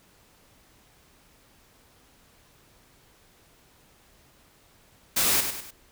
white noise with echo, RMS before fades -23 dBFS, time 5.16-5.41 s, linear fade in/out 10 ms, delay 100 ms, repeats 3, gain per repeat -7 dB, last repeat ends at 5.71 s, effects pink hiss -59 dBFS RMS until 5.91 s

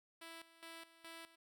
5% pulse tone with tremolo, 330.1 Hz, E4, 2 cents sharp, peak -39 dBFS, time 0.21-1.36 s, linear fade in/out 10 ms, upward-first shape square, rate 2.4 Hz, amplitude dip 80%, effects none

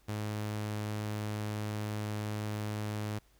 sawtooth tone, 105.8 Hz, G#2, 33 cents sharp, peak -30 dBFS, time 0.08-3.19 s, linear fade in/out 10 ms, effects added 50 Hz sine -65 dBFS peak until 3.39 s + pink hiss -68 dBFS RMS until 3.39 s

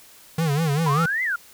square tone with vibrato, 152.7 Hz, D#3, 32 cents flat, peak -20 dBFS, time 0.38-1.06 s, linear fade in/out 5 ms, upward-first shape sine, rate 5.1 Hz, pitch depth 160 cents each way
sine exponential two-way sweep, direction up then down, 956 to 2093 to 1352 Hz, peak -21 dBFS, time 0.86-1.36 s, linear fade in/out 5 ms, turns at 1.23 s
effects white hiss -49 dBFS RMS until 1.53 s

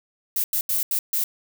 violet noise bursts at uneven times, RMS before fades -23 dBFS, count 5, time 0.36-0.44 / 0.53-0.61 / 0.69-0.83 / 0.91-0.99 / 1.13-1.24 s, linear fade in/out 2 ms, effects none

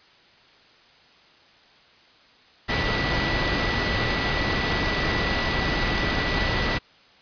sine tone in noise, 1963 Hz, B6, 11 cents flat, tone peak -29 dBFS, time 2.68-6.79 s, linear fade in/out 20 ms, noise pink, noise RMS -24 dBFS, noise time 2.68-6.79 s, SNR -8 dB, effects white hiss -54 dBFS RMS until 7.21 s + resampled to 11025 Hz

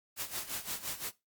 white noise with tremolo, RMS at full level -36 dBFS, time 0.16-1.12 s, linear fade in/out 50 ms, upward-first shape sine, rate 5.8 Hz, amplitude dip 80%, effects noise-tail reverb RT60 0.2 s tail -18 dB re dry + Opus 48 kbps

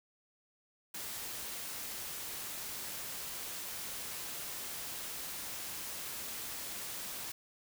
white noise, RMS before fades -42 dBFS, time 0.94-7.32 s, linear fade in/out 5 ms, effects none

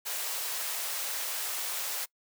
white high-pass noise, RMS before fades -34 dBFS, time 0.05-2.06 s, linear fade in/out 20 ms, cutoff 470 Hz, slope 24 dB/octave, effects noise-tail reverb RT60 0.1 s tail -24 dB re dry

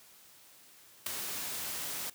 white noise with ADSR envelope, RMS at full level -30 dBFS, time 1.06-2.1 s, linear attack 6 ms, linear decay 5 ms, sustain -8 dB, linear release 4 ms, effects white hiss -58 dBFS RMS until 2.14 s + high-pass 80 Hz 12 dB/octave

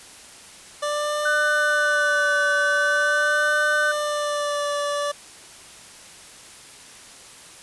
25% pulse tone with vibrato, 588 Hz, D5, 2 cents sharp, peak -19 dBFS, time 0.82-5.12 s, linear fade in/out 10 ms, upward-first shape sine, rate 0.43 Hz, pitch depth 27 cents each way
sine tone with pitch glide, 1501 to 1514.9 Hz, F#6 to F#6, +24 to +40 cents, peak -19 dBFS, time 1.25-3.92 s, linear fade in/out 10 ms, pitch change +16 cents, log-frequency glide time 2.03-2.65 s
effects white hiss -44 dBFS RMS until 7.62 s + resampled to 24000 Hz

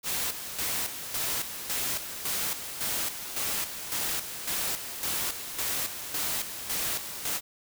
white noise with tremolo, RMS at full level -30 dBFS, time 0.03-7.41 s, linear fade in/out 50 ms, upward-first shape square, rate 1.8 Hz, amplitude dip 60%, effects none

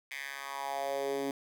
10% pulse tone with high-pass filter sweep, 138.59 Hz, C#3, in tune, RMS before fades -36 dBFS, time 0.11-1.31 s, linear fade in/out 2 ms, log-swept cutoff 2200 to 290 Hz, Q 3.5, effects none

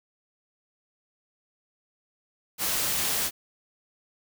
white noise, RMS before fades -27 dBFS, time 2.58-3.31 s, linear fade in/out 50 ms, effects none

